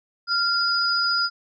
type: tone pair together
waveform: sine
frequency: 1387 / 4943 Hz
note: F6 / D#8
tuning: -12 / -12 cents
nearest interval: octave + minor seventh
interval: 2200 cents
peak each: -22 dBFS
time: 0.27-1.3 s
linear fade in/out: 50 ms
effects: none